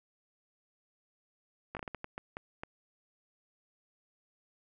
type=slowing click train; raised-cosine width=0.5 ms; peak=-24 dBFS; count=10; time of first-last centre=1.75-2.635 s; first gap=18 ms; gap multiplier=1.4; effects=none